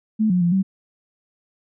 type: tone with pitch steps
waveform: sine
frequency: 217.2 / 180.1 / 172.9 / 191.3 Hz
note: A3 / F#3 / F3 / G3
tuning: -22 / -46 / -17 / -42 cents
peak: -15 dBFS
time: 0.19-0.63 s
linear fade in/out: 20 ms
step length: 110 ms
effects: none